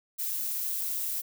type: noise with amplitude modulation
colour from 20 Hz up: violet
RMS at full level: -30 dBFS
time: 0.18-1.22 s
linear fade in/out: 20 ms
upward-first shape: sine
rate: 175 Hz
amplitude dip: 40%
effects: none